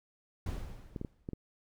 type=noise with exponential decay; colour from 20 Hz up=brown; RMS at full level=-34 dBFS; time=0.46-1.34 s; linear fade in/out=5 ms; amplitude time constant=190 ms
type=clicks; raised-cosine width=3 ms; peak=-25 dBFS; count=5; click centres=0.962 / 1.014 / 1.048 / 1.289 / 1.333 s
effects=none